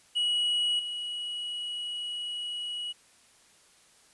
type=tone with level steps; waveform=triangle; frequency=2917 Hz; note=F#7; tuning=25 cents flat; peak=-23 / -31 dBFS; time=0.15-2.93 s; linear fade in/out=20 ms; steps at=0.79 s; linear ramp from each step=5 ms; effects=white hiss -60 dBFS RMS until 4.13 s + resampled to 24000 Hz